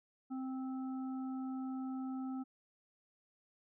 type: harmonic tone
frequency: 261.6 Hz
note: C4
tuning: in tune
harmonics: 1 / 3 / 5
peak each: -38 / -51 / -55 dBFS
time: 0.3-2.44 s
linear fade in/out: 20 ms
effects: none